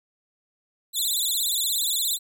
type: tone with vibrato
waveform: 15% pulse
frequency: 3765 Hz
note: A#7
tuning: 16 cents sharp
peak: -16 dBFS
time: 0.93-2.19 s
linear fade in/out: 50 ms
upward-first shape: sine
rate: 17 Hz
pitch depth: 170 cents each way
effects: none